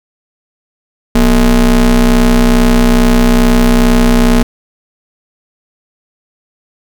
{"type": "ring-modulated tone", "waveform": "square", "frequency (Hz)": 103.83, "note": "G#2", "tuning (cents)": 0, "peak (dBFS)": -3, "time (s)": [1.15, 4.43], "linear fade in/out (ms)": 5, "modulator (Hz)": 135, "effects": ["7-bit"]}